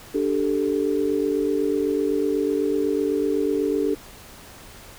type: chord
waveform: sine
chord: D suspended fourth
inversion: none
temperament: equal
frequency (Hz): 293.7 / 392 / 440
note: D4 / G4 / A4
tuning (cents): 0 / 0 / 0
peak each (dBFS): -24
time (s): 0.14-3.95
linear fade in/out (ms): 10
effects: pink hiss -44 dBFS RMS until 4.98 s